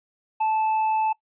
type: tone with tanh clipping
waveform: sine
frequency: 874 Hz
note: A5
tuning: 12 cents flat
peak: -21 dBFS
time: 0.4-1.13 s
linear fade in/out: 10 ms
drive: 5 dB
effects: noise-tail reverb RT60 0.1 s tail -20 dB re dry + resampled to 8000 Hz